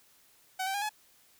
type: tone with pitch steps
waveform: sawtooth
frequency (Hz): 753 / 774 / 811 / 849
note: F#5 / G5 / G#5 / G#5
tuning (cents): +30 / -22 / -41 / +38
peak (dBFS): -27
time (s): 0.59-0.894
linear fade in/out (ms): 10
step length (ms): 76
effects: white hiss -63 dBFS RMS until 1.39 s